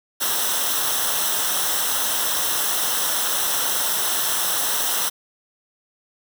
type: noise with comb filter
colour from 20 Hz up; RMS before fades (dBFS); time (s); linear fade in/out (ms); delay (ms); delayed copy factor
white; -22; 0.2-5.1; 20; 0.43; -0.7
effects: none